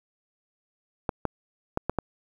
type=clicks; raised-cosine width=1 ms; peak=-11 dBFS; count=5; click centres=1.092 / 1.253 / 1.774 / 1.896 / 1.987 s; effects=8-bit